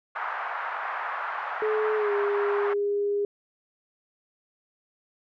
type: band-pass noise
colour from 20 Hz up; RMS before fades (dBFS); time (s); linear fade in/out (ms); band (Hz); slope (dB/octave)
white; -32; 0.15-2.74; 10; 770 to 1500; 24
type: tone with pitch glide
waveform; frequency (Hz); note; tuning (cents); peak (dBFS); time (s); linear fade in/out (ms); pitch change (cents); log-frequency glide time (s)
sine; 430.5 to 407.3; A4 to G#4; -38 to -34; -23; 1.62-3.25; 2; -96; 1.96-2.12
effects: none